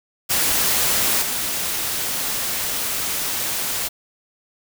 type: noise with level steps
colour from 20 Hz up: white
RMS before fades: -19 / -24 dBFS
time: 0.29-3.89 s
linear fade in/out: 20 ms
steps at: 1.21 s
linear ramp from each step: 20 ms
effects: none